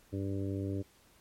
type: harmonic tone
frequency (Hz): 98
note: G2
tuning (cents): 0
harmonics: 1 / 2 / 3 / 4 / 5 / 6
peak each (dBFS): -35 / -43 / -37 / -42 / -46 / -49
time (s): 0.12-0.83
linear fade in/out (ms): 20
effects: pink hiss -64 dBFS RMS until 1.2 s + MP3 64 kbps